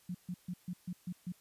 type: tone bursts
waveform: sine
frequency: 178.7 Hz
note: F3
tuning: 40 cents sharp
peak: -36 dBFS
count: 7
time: 0.09-1.322 s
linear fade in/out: 5 ms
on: 56 ms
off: 140 ms
effects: white hiss -66 dBFS RMS until 1.4 s + resampled to 32000 Hz